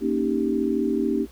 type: chord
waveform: sine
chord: Eb dominant seventh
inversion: second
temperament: equal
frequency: 233.1 / 277.2 / 311.1 / 392 Hz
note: Bb3 / Db4 / Eb4 / G4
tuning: 0 / 0 / 0 / 0 cents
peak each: -26 dBFS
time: 0-1.27 s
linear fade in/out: 50 ms
effects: added 60 Hz sine -46 dBFS peak until 1.31 s + pink hiss -53 dBFS RMS until 1.31 s